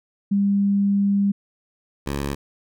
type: tone pair in turn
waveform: sine / 10% pulse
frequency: 200 / 70.38 Hz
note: G3 / C#2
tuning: +35 / +27 cents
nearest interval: octave + tritone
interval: 1808 cents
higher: first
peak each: -16 / -16 dBFS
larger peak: neither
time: 0.31-1.32 / 2.06-2.35 s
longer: first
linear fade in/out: 10 ms
effects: none